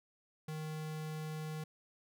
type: tone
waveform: square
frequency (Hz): 155.56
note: D#3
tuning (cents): 0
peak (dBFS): -40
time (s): 0.48-1.64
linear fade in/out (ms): 5
effects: none